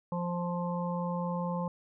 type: harmonic tone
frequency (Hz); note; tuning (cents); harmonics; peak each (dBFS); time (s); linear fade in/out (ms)
175.1; F3; +5; 1 / 3 / 5 / 6; -32 / -37 / -39 / -40; 0.12-1.68; 2
effects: none